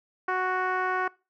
10% pulse tone with low-pass filter, 370 Hz, F#4, in tune, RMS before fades -27 dBFS, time 0.28-1.08 s, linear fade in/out 5 ms, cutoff 1400 Hz, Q 1.7, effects noise-tail reverb RT60 0.3 s tail -23 dB re dry

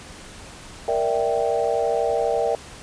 sine chord, E half-diminished seventh, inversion second, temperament equal, 466.2 / 587.3 / 659.3 / 784 Hz, Bb4 / D5 / E5 / G5, 0 / 0 / 0 / 0 cents, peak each -23 / -25 / -25 / -26 dBFS, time 0.88-2.55 s, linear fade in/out 2 ms, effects pink hiss -41 dBFS RMS until 2.82 s + resampled to 22050 Hz

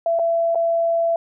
sine tone with dropouts, 670 Hz, E5, 28 cents sharp, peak -16 dBFS, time 0.06-1.16 s, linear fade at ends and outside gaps 2 ms, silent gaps 0.19-0.194 / 0.548-0.555 s, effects none

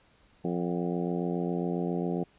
harmonic tone with a mistuned harmonic, 87.31 Hz, F2, in tune, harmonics 2 / 3 / 4 / 5 / 6 / 7 / 8 / 9, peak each -31 / -35 / -34 / -36 / -42 / -43 / -42 / -45 dBFS, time 0.44-2.24 s, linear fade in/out 10 ms, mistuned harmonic 8, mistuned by +51 cents, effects pink hiss -63 dBFS RMS until 2.38 s + resampled to 8000 Hz

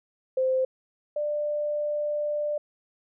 sine tone pair in turn, 520 / 593.4 Hz, C5 / D5, -11 / +18 cents, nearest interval major second, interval 229 cents, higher second, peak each -21 / -25 dBFS, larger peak first, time 0.37-0.65 / 1.16-2.58 s, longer second, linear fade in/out 5 ms, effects none

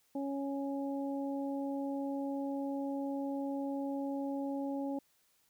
harmonic tone, 277.2 Hz, C#4, in tune, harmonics 1 / 2 / 3, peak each -35 / -41 / -45 dBFS, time 0.15-4.99 s, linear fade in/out 5 ms, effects white hiss -72 dBFS RMS until 5.49 s

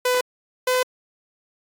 sawtooth tone pair in turn, 500 / 506.7 Hz, B4 / B4, +21 / +44 cents, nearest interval unison, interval 23 cents, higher second, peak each -14 dBFS, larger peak neither, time 0.05-0.21 / 0.67-0.83 s, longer neither, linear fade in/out 5 ms, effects AAC 64 kbps

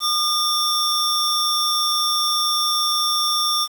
square tone cluster, 1211 / 3533 / 5520 Hz, D#6 / A7 / F8, -47 / +6 / -21 cents, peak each -23 dBFS, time 0-3.68 s, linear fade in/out 50 ms, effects 7-bit

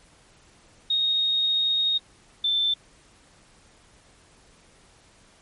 sine tone pair in turn, 3729 / 3544 Hz, A#7 / A7, 0 / +12 cents, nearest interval minor second, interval 88 cents, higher first, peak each -20 dBFS, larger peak neither, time 0.9-1.98 / 2.44-2.74 s, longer first, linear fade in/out 5 ms, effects pink hiss -56 dBFS RMS until 5.41 s + MP3 48 kbps

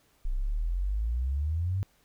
sine exponential sweep, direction up, 30.23 to 100 Hz, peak -26 dBFS, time 0.25-1.83 s, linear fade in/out 0 ms, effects pink hiss -66 dBFS RMS until 2.04 s

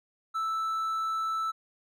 triangle tone, 1318 Hz, E6, 1 cent flat, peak -26 dBFS, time 0.34-1.52 s, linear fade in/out 20 ms, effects none

